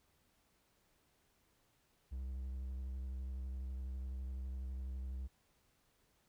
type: tone with vibrato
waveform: triangle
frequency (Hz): 64.8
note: C2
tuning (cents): -16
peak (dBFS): -38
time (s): 2.11-5.28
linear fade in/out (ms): 20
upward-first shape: sine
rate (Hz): 12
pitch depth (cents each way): 34
effects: pink hiss -75 dBFS RMS until 6.28 s